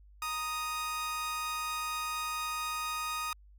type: tone pair together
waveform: sawtooth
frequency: 932.3 / 1244.5 Hz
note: A#5 / D#6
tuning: 0 / 0 cents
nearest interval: perfect fourth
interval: 500 cents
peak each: -39 / -30 dBFS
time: 0.22-3.33 s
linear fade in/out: 2 ms
effects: added 50 Hz sine -54 dBFS peak until 3.58 s